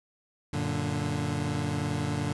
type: chord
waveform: 25% pulse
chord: Gb augmented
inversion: none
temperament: equal with one note detuned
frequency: 94.12 / 116.54 / 146.83 Hz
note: Gb2 / Bb2 / D3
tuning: +30 / 0 / 0 cents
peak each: -30 / -30 / -27 dBFS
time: 0.53-2.33 s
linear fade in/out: 5 ms
effects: resampled to 24000 Hz